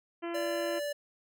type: harmonic tone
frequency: 340 Hz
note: F4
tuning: 46 cents flat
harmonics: 1 / 2 / 3 / 4 / 5 / 6 / 7 / 8 / 9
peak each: -35 / -41 / -45 / -47 / -49 / -51 / -52 / -53 / -54 dBFS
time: 0.22-0.8 s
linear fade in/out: 20 ms
type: tone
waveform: square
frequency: 582 Hz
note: D5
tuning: 16 cents flat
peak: -33 dBFS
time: 0.34-0.93 s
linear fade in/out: 10 ms
effects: none